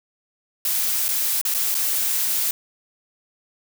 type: noise with dropouts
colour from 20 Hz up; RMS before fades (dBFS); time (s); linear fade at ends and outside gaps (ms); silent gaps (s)
blue; -22; 0.65-2.51; 2; 1.083-1.088 / 1.414-1.451 / 1.541-1.546 / 1.745-1.75
effects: none